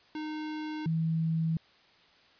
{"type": "tone pair in turn", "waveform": ["square", "sine"], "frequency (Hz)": [307.5, 162.14], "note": ["D#4", "E3"], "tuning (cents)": [-20, -28], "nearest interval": "major seventh", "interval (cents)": 1108, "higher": "first", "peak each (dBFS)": [-35, -26], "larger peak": "second", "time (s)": [[0.15, 0.86], [0.86, 1.57]], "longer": "neither", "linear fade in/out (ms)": 2, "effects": ["white hiss -61 dBFS RMS until 2.39 s", "resampled to 11025 Hz"]}